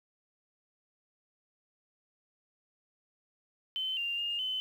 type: tone with pitch steps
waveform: sine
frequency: 3065 / 2791 / 2827 / 3040 Hz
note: G7 / F7 / F7 / F#7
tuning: -40 / -2 / +20 / +46 cents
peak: -31 dBFS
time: 3.76-4.6 s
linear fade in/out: 0 ms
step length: 210 ms
effects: 10-bit